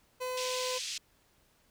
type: tone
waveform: 30% pulse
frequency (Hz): 507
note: B4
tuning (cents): +45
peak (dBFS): -31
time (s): 0.2-0.79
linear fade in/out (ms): 20
type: band-pass noise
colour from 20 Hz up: pink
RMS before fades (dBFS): -38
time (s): 0.37-0.98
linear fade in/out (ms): 5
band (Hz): 2800 to 7400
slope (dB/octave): 24
effects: pink hiss -68 dBFS RMS until 1.7 s